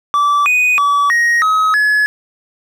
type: tone with pitch steps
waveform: triangle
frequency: 1160 / 2487 / 1146 / 1879 / 1274 / 1700 Hz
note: D6 / D#7 / D6 / A#6 / D#6 / G#6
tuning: -22 / -1 / -43 / +13 / +41 / +40 cents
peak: -8 dBFS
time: 0.14-2.06 s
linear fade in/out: 0 ms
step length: 320 ms
effects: none